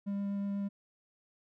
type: tone with vibrato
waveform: triangle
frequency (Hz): 200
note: G3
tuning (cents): +35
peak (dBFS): -30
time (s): 0.06-0.69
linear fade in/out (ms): 20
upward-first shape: triangle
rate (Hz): 8.2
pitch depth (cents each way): 8
effects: none